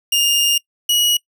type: tone pair in turn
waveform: sawtooth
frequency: 2825 / 2908 Hz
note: F7 / F#7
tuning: +19 / -31 cents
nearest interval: minor second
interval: 50 cents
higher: second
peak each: -10 dBFS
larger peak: neither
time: 0.12-0.58 / 0.89-1.17 s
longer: first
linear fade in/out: 5 ms
effects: noise-tail reverb RT60 0.1 s tail -24 dB re dry